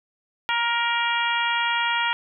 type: harmonic tone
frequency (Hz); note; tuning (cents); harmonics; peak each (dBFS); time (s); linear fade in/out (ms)
470; A#4; +14; 2 / 3 / 4 / 5 / 6 / 7; -25 / -27 / -28 / -29 / -30 / -30; 0.49-2.13; 0
effects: none